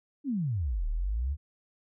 sine exponential two-way sweep, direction down then up, 303.7 to 35.87 to 76.7 Hz, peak -27 dBFS, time 0.24-1.37 s, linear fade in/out 50 ms, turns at 0.87 s, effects none

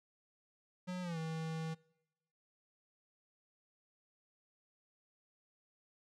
square tone with pitch glide, 181.6 to 160.86 Hz, F#3 to E3, -32 to -42 cents, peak -39 dBFS, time 0.87-1.75 s, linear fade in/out 20 ms, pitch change -210 cents, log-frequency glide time 1.02-1.18 s, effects noise-tail reverb RT60 0.9 s tail -24 dB re dry + low-pass 7000 Hz 12 dB/octave

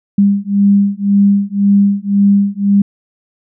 sine beating tone pair, 199.5 / 201.4 Hz, G3 / G3, +31 / +47 cents, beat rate 1.9 Hz, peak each -11 dBFS, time 0.18-2.82 s, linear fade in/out 5 ms, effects none

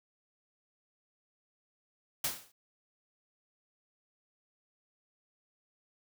white noise with exponential decay, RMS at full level -29 dBFS, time 2.24-2.52 s, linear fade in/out 5 ms, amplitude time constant 60 ms, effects none

